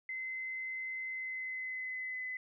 sine tone with pitch glide, 2055 to 2019 Hz, C7 to B6, -32 to +38 cents, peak -37 dBFS, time 0.09-2.37 s, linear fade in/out 2 ms, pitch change -30 cents, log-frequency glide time 1.08-2.26 s, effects none

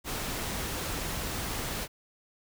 pink noise, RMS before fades -34 dBFS, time 0.04-1.88 s, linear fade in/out 50 ms, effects none

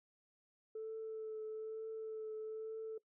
sine tone with vibrato, 438.7 Hz, A4, 5 cents flat, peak -40 dBFS, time 0.75-2.98 s, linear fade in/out 5 ms, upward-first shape triangle, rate 1.1 Hz, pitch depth 19 cents each way, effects noise-tail reverb RT60 0.1 s tail -21 dB re dry + tanh soft clip ceiling -38 dBFS

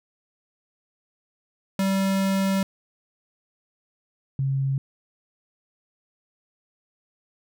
square / sine tone pair in turn, 193.6 / 135.73 Hz, G3 / C#3, -21 / -36 cents, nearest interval tritone, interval 615 cents, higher first, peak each -21 dBFS, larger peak neither, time 1.79-2.63 / 4.39-4.78 s, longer first, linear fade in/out 2 ms, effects none

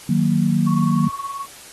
sine chord, D# minor, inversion none, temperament equal, 155.56 / 185 / 233.1 Hz, D#3 / F#3 / A#3, 0 / 0 / 0 cents, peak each -19 dBFS, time 0.09-1.08 s, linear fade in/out 5 ms
sine tone with tremolo, 1108.7 Hz, C#6, in tune, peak -23 dBFS, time 0.66-1.46 s, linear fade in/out 20 ms, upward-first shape sine, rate 19 Hz, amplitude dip 60%
effects white hiss -41 dBFS RMS until 1.72 s + AAC 32 kbps

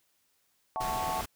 sine chord, F# minor seventh, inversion third, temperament equal, 659.3 / 740 / 880 / 1108.7 Hz, E5 / F#5 / A5 / C#6, 0 / 0 / 0 / 0 cents, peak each -40 / -35 / -34 / -36 dBFS, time 0.76-1.21 s, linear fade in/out 0 ms
pink noise, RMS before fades -38 dBFS, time 0.8-1.26 s, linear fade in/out 10 ms
effects white hiss -72 dBFS RMS until 1.35 s

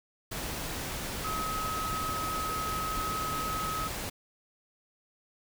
sine tone in noise, 1276 Hz, D#6, 43 cents sharp, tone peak -32 dBFS, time 1.24-3.88 s, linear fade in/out 10 ms, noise pink, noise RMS -36 dBFS, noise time 0.31-4.1 s, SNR +1 dB, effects none

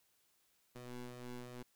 20% pulse ring-modulated tone, 123.47 Hz, B2, in tune, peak -38 dBFS, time 0.75-1.63 s, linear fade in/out 10 ms, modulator 122 Hz, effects white hiss -75 dBFS RMS until 1.75 s

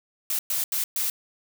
blue noise bursts at uneven times, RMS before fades -26 dBFS, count 4, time 0.3-0.39 / 0.5-0.64 / 0.72-0.84 / 0.96-1.1 s, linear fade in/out 2 ms, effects none

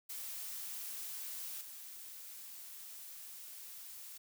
blue noise with level steps, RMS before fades -44 / -50 dBFS, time 0.09-4.18 s, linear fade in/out 10 ms, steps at 1.61 s, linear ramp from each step 2 ms, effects none

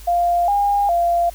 sine tone with pitch steps, 697 / 810 / 690 Hz, F5 / G#5 / F5, -4 / -43 / -21 cents, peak -14 dBFS, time 0.07-1.3 s, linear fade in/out 10 ms, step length 410 ms, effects added 50 Hz sine -36 dBFS peak until 1.34 s + white hiss -44 dBFS RMS until 1.34 s

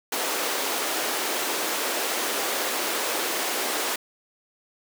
pink high-pass noise, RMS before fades -27 dBFS, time 0.12-3.96 s, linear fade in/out 5 ms, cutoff 330 Hz, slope 24 dB/octave, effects none

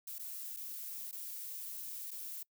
violet noise with dropouts, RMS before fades -44 dBFS, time 0.07-2.43 s, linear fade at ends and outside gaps 5 ms, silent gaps 0.184-0.194 / 0.565-0.569 / 1.113-1.126 / 2.108-2.113 s, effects noise-tail reverb RT60 0.1 s tail -24 dB re dry

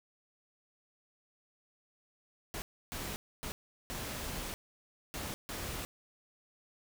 pink noise bursts at uneven times, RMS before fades -40 dBFS, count 6, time 2.54-2.62 / 2.92-3.16 / 3.43-3.52 / 3.9-4.54 / 5.14-5.34 / 5.49-5.85 s, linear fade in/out 0 ms, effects none

